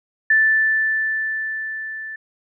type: tone with level ramp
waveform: sine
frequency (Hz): 1760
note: A6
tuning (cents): 0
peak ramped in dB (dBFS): -11 to -29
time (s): 0.3-2.16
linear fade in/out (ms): 5
effects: none